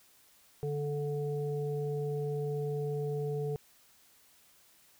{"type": "harmonic tone", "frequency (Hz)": 145.9, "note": "D3", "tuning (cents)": -11, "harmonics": [1, 3, 5], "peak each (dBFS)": [-34, -34, -48], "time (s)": [0.63, 3.56], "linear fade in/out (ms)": 0, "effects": ["white hiss -63 dBFS RMS until 4.99 s"]}